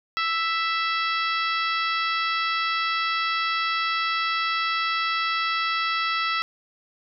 harmonic tone, 660 Hz, E5, 2 cents sharp, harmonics 2 / 3 / 4 / 5 / 6 / 7 / 8, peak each -25 / -29 / -31 / -33 / -35 / -36 / -37 dBFS, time 0.17-6.42 s, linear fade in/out 0 ms, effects none

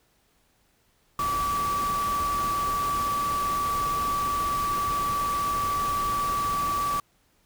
sine tone in noise, 1152 Hz, D6, 34 cents flat, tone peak -24 dBFS, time 1.19-7 s, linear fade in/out 2 ms, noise pink, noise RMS -35 dBFS, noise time 1.19-7 s, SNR +8 dB, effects pink hiss -66 dBFS RMS until 7.45 s

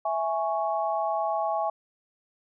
sine chord, C# minor, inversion first, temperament equal, 659.3 / 830.6 / 1108.7 Hz, E5 / G#5 / C#6, 0 / 0 / 0 cents, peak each -28 / -28 / -32 dBFS, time 0.05-1.7 s, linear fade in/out 5 ms, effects none

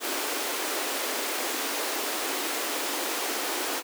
pink high-pass noise, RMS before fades -30 dBFS, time 0-3.83 s, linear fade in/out 50 ms, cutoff 280 Hz, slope 48 dB/octave, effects none

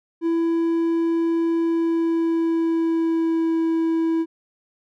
triangle tone with pitch glide, 332.4 to 327.3 Hz, E4 to E4, +15 to -12 cents, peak -16 dBFS, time 0.21-4.26 s, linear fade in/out 50 ms, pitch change -27 cents, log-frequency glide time 1.61-3.58 s, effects none

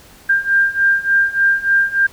sine beating tone pair, 1592 / 1595.4 Hz, G6 / G6, +26 / +30 cents, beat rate 3.4 Hz, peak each -16 / -14 dBFS, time 0.29-2.07 s, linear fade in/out 10 ms, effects pink hiss -44 dBFS RMS until 2.12 s

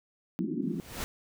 pink band-pass noise, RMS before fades -32 dBFS, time 0.39-0.8 s, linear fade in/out 0 ms, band 160 to 370 Hz, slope 96 dB/octave
pink noise with exponential growth, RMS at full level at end -33 dBFS, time 0.62-1.04 s, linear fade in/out 0 ms, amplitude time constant 91 ms
effects none

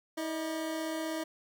25% pulse tone pair together, 320 / 604.1 Hz, D#4 / D5, +49 / +49 cents, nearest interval major seventh, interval 1100 cents, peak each -30 / -39 dBFS, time 0.17-1.24 s, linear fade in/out 10 ms, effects none

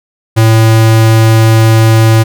square tone, 111.8 Hz, A2, 28 cents sharp, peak -4 dBFS, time 0.36-2.24 s, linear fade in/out 20 ms, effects none

